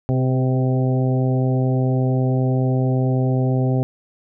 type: harmonic tone with a mistuned harmonic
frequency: 129.2 Hz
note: C3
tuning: 21 cents flat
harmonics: 1 / 2 / 3 / 4 / 5 / 6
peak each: -17 / -23 / -27 / -29 / -31 / -33 dBFS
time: 0.09-3.83 s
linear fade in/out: 0 ms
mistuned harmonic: 3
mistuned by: +23 cents
effects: none